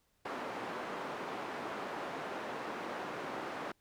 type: band-pass noise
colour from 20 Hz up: white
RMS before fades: -41 dBFS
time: 0.25-3.72 s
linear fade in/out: 5 ms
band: 230 to 1100 Hz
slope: 12 dB/octave
effects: pink hiss -75 dBFS RMS until 3.8 s